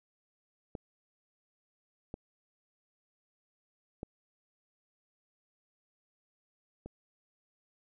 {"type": "clicks", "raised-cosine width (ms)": 2, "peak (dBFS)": [-25, -26, -25, -30], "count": 4, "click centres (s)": [0.752, 2.141, 4.031, 6.86], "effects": []}